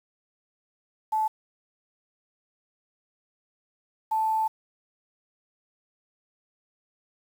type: tone pair in turn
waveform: sine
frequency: 870 / 878.6 Hz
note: A5 / A5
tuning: -20 / -3 cents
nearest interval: unison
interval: 17 cents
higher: second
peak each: -22 dBFS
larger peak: neither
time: 1.12-1.28 / 4.11-4.48 s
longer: second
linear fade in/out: 10 ms
effects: 8-bit